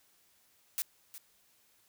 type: noise with echo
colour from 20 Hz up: blue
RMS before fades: -33 dBFS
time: 0.78-0.82 s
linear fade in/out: 0 ms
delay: 360 ms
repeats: 1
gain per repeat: -14 dB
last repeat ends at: 1.18 s
effects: white hiss -68 dBFS RMS until 1.88 s